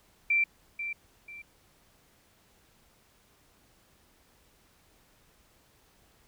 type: tone with echo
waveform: sine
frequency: 2349 Hz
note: D7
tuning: in tune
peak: -22 dBFS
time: 0.3-0.44 s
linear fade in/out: 5 ms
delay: 490 ms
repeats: 2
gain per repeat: -10 dB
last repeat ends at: 1.42 s
effects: pink hiss -64 dBFS RMS until 6.27 s